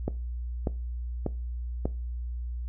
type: click train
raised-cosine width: 2 ms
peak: -14 dBFS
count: 4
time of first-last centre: 0.08-1.855 s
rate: 1.69 Hz
effects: noise-tail reverb RT60 0.3 s tail -19 dB re dry + added 60 Hz sine -31 dBFS peak until 2.68 s